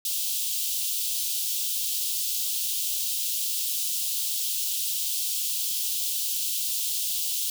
white high-pass noise, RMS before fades -28 dBFS, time 0.05-7.5 s, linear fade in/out 2 ms, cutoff 2900 Hz, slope 48 dB/octave, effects none

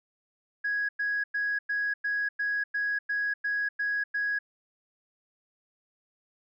sine tone bursts, 1661.2 Hz, G#6, in tune, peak -25 dBFS, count 11, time 0.64-4.39 s, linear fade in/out 10 ms, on 250 ms, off 100 ms, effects tanh soft clip ceiling -22 dBFS

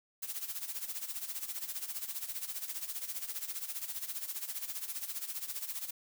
blue noise with tremolo, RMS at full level -37 dBFS, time 0.22-5.91 s, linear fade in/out 10 ms, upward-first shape sine, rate 15 Hz, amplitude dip 75%, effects none

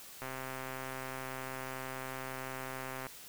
click train, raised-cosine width 0.5 ms, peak -26 dBFS, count 374, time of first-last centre 0.22-3.067 s, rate 131 Hz, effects white hiss -51 dBFS RMS until 3.28 s

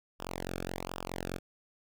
sawtooth tone with flanger, 44.8 Hz, F1, 45 cents sharp, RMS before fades -39 dBFS, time 0.19-1.39 s, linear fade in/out 20 ms, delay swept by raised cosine 0.47 to 1.02 ms, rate 1.3 Hz, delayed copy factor -0.95, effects none

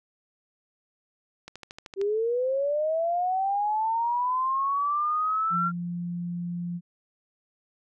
click train, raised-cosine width 0.2 ms, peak -23 dBFS, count 8, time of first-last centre 1.48-2.014 s, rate 13.1 Hz
sine linear sweep, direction up, 382.7 to 1382 Hz, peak -23 dBFS, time 1.96-5.72 s, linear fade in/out 50 ms
sine tone, 174.1 Hz, F3, 5 cents flat, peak -29 dBFS, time 5.5-6.81 s, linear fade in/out 50 ms
effects none

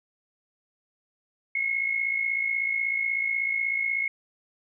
sine tone with amplitude modulation, 2173 Hz, C#7, 35 cents flat, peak -21 dBFS, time 1.55-4.08 s, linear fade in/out 5 ms, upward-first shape sine, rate 56.3 Hz, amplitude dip 65%, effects none

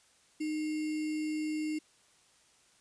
sine tone with sample-and-hold, 307.6 Hz, D#4, 20 cents flat, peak -31 dBFS, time 0.4-1.79 s, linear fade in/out 10 ms, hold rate 2450 Hz, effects white hiss -65 dBFS RMS until 2.8 s + resampled to 22050 Hz

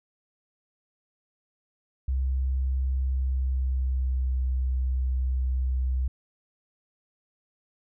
sine tone with pitch glide, 65.5 to 64.08 Hz, C2 to C2, +2 to -35 cents, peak -23 dBFS, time 2.08-6.08 s, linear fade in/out 5 ms, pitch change -37 cents, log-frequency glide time 3-4.48 s, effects none

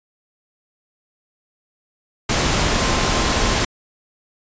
sine tone in noise, 1046.5 Hz, C6, in tune, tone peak -29 dBFS, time 2.69-3.55 s, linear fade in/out 5 ms, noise pink, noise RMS -18 dBFS, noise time 2.29-3.65 s, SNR -14 dB, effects resampled to 16000 Hz

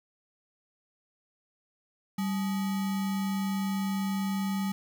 sine tone with sample-and-hold, 194.9 Hz, G3, 10 cents flat, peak -27 dBFS, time 2.18-4.72 s, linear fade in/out 5 ms, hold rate 1050 Hz, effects none

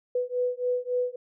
sine beating tone pair, 493.9 / 497.5 Hz, B4 / B4, 0 / +13 cents, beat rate 3.6 Hz, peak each -28 dBFS, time 0.15-1.16 s, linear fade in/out 5 ms, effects none

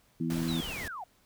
harmonic tone, 82.4 Hz, E2, in tune, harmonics 2 / 3 / 4, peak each -32 / -32 / -36 dBFS, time 0.2-0.61 s, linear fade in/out 5 ms
pink noise, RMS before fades -40 dBFS, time 0.3-0.88 s, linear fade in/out 2 ms
sine linear sweep, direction down, 4100 to 680 Hz, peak -37 dBFS, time 0.48-1.04 s, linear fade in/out 5 ms
effects pink hiss -66 dBFS RMS until 1.25 s

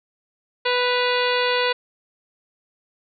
harmonic tone with a mistuned harmonic, 493.9 Hz, B4, in tune, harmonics 1 / 2 / 3 / 4 / 5 / 6 / 7 / 8 / 9, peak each -22 / -25 / -27 / -28 / -29 / -30 / -30 / -31 / -32 dBFS, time 0.65-1.73 s, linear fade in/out 10 ms, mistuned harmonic 6, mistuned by -74 cents, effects none

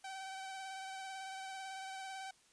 sawtooth tone with vibrato, 768 Hz, G5, 36 cents flat, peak -40 dBFS, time 0.04-2.31 s, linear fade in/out 5 ms, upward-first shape triangle, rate 18 Hz, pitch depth 28 cents each way, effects white hiss -68 dBFS RMS until 2.52 s + resampled to 22050 Hz

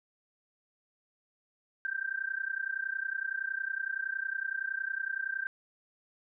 sine tone with amplitude modulation, 1571 Hz, G6, 3 cents sharp, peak -28 dBFS, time 1.85-5.47 s, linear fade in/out 0 ms, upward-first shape sine, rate 30.8 Hz, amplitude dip 90%, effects none

